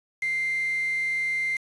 sine tone with quantisation, 2093 Hz, C7, in tune, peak -24 dBFS, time 0.22-1.57 s, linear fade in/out 5 ms, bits 6, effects resampled to 24000 Hz

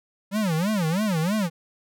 square tone with vibrato, 185 Hz, F#3, in tune, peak -22 dBFS, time 0.31-1.5 s, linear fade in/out 50 ms, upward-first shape sine, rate 3.1 Hz, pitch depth 290 cents each way, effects none

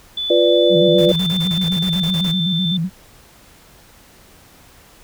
sine tone with pitch glide, 3481 to 3550 Hz, A7 to A7, -19 to +15 cents, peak -20 dBFS, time 0.17-2.77 s, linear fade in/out 5 ms, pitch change +34 cents, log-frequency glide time 0.49-1.33 s
sine chord, B diminished, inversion second, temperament equal, 349.2 / 493.9 / 587.3 Hz, F4 / B4 / D5, 0 / 0 / 0 cents, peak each -15 / -15 / -15 dBFS, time 0.3-1.12 s, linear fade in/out 5 ms
sine tone with vibrato, 174.61 Hz, F3, in tune, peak -17 dBFS, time 0.69-2.9 s, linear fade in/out 50 ms, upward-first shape square, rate 7.9 Hz, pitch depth 110 cents each way
pink noise bursts, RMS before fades -32 dBFS, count 13, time 0.98-2.317 s, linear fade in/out 5 ms, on 77 ms, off 28 ms
effects pink hiss -47 dBFS RMS until 5.03 s

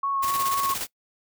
sine tone with vibrato, 1100 Hz, C#6, 14 cents flat, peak -23 dBFS, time 0.03-0.74 s, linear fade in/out 5 ms, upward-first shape sine, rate 4 Hz, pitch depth 15 cents each way
white noise with tremolo, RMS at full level -29 dBFS, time 0.22-0.87 s, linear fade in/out 20 ms, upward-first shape square, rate 17 Hz, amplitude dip 50%
effects noise-tail reverb RT60 0.1 s tail -21 dB re dry

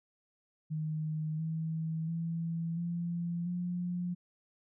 sine tone with pitch steps, 155.56 / 160.67 / 165.96 / 171.41 / 177.05 Hz, D#3 / E3 / E3 / F3 / F3, 0 / -44 / +12 / -32 / +24 cents, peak -32 dBFS, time 0.7-4.15 s, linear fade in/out 20 ms, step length 690 ms, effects none

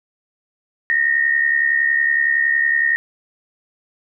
sine tone pair together, 1840 / 1910.8 Hz, A#6 / A#6, -23 / +42 cents, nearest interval minor second, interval 65 cents, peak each -15 / -20 dBFS, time 0.9-2.96 s, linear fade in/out 0 ms, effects none

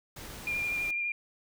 pink noise, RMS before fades -44 dBFS, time 0.16-0.91 s, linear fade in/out 5 ms
sine tone with vibrato, 2401 Hz, D7, 38 cents sharp, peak -29 dBFS, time 0.47-1.12 s, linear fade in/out 2 ms, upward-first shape sine, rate 12 Hz, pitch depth 17 cents each way
effects none

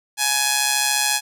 5% pulse tone with amplitude modulation, 839 Hz, G#5, 17 cents sharp, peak -3 dBFS, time 0.17-1.21 s, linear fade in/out 50 ms, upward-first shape sine, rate 134 Hz, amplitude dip 55%, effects none

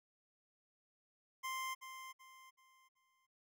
25% pulse tone with echo, 1046.5 Hz, C6, in tune, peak -36 dBFS, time 1.43-1.75 s, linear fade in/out 20 ms, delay 380 ms, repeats 4, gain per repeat -9 dB, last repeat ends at 3.27 s, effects none

